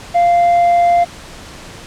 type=tone with tanh clipping; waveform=sine; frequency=695 Hz; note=F5; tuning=9 cents flat; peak=-9 dBFS; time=0.14-1.05 s; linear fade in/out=20 ms; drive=3 dB; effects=pink hiss -34 dBFS RMS until 1.86 s + low-pass 8000 Hz 12 dB/octave